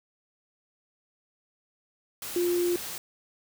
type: tone in noise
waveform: sine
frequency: 351 Hz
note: F4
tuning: 9 cents sharp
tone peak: -23 dBFS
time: 2.36-2.76 s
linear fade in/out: 2 ms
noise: white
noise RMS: -37 dBFS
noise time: 2.22-2.98 s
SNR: +11 dB
effects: none